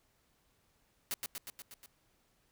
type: noise with echo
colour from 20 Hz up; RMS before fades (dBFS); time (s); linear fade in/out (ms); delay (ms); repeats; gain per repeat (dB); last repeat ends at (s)
white; -36; 1.11-1.14; 0; 120; 6; -3; 1.86
effects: pink hiss -73 dBFS RMS until 2.51 s